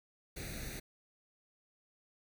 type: noise with comb filter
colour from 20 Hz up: pink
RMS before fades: -43 dBFS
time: 0.36-0.8 s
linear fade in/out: 10 ms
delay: 0.48 ms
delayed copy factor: +0.8
effects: none